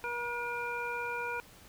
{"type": "harmonic tone", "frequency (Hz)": 478.7, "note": "A#4", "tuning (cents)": 46, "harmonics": [1, 2, 3, 5], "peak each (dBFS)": [-40, -38, -38, -40], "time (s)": [0.04, 1.4], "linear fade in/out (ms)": 0, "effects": ["pink hiss -56 dBFS RMS until 1.68 s"]}